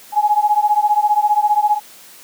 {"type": "beating tone pair", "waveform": "sine", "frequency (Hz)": [830.6, 845.6], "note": ["G#5", "G#5"], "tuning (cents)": [0, 31], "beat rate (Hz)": 15, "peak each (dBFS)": -15, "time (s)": [0.12, 1.8], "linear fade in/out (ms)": 50, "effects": ["white hiss -42 dBFS RMS until 2.23 s", "high-pass 150 Hz 12 dB/octave"]}